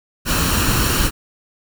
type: noise with comb filter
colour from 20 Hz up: pink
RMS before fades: -17 dBFS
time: 0.25-1.11 s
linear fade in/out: 50 ms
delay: 0.71 ms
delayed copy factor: +0.55
effects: none